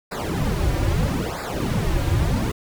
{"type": "noise with flanger", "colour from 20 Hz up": "brown", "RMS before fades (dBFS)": -22, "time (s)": [0.11, 2.52], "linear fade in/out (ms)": 10, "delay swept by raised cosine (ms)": [0.32, 4.72], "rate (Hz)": 0.77, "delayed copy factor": -1, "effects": []}